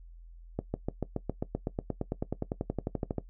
accelerating click train, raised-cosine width 2 ms, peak -17 dBFS, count 25, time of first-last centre 0.59-3.183 s, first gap 150 ms, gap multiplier 0.97, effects noise-tail reverb RT60 0.1 s tail -17 dB re dry + added 42 Hz sine -47 dBFS peak until 3.29 s

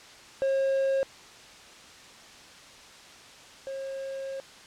triangle tone pair in turn, 540 / 540 Hz, C#5 / C#5, -45 / -45 cents, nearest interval unison, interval 0 cents, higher neither, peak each -21 / -31 dBFS, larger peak first, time 0.42-1.03 / 3.67-4.4 s, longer second, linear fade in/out 0 ms, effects white hiss -49 dBFS RMS until 4.66 s + low-pass 6000 Hz 12 dB/octave

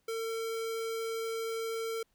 square tone, 452.1 Hz, A4, 47 cents sharp, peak -34 dBFS, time 0.08-2.03 s, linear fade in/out 5 ms, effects pink hiss -75 dBFS RMS until 2.14 s

